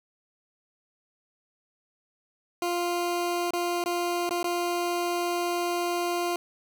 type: tone with dropouts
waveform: 20% pulse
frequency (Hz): 349.2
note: F4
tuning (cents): 0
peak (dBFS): -21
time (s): 2.62-6.36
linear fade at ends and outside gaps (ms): 2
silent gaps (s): 3.507-3.534 / 3.84-3.859 / 4.293-4.308 / 4.43-4.442
effects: none